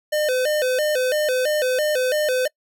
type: tone with vibrato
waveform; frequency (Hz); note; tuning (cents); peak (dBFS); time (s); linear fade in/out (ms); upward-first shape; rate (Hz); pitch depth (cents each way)
square; 555; C#5; +2; -19; 0.12-2.48; 10; square; 3; 150
effects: noise-tail reverb RT60 0.1 s tail -26 dB re dry